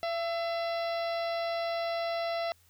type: harmonic tone with a mistuned harmonic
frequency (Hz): 675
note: E5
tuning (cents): +41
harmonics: 1 / 2 / 3 / 4 / 5 / 6 / 7 / 8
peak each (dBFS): -30 / -41 / -42 / -46 / -48 / -46 / -50 / -50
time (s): 0.03-2.52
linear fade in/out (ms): 0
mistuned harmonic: 2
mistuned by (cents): -37
effects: added 86 Hz sine -65 dBFS peak until 2.69 s + white hiss -65 dBFS RMS until 2.69 s